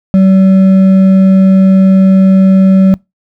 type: tone with hard clipping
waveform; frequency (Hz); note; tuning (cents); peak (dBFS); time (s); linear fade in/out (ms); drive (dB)
triangle; 190.7; G3; -47; -4; 0.14-2.94; 0; 8
effects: noise-tail reverb RT60 0.2 s tail -25 dB re dry